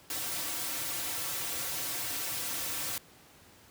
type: noise with comb filter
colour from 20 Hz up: white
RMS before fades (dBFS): -35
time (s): 0.1-2.98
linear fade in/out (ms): 2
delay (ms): 4.8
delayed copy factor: -0.9
effects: pink hiss -57 dBFS RMS until 3.7 s + high-pass 80 Hz 12 dB/octave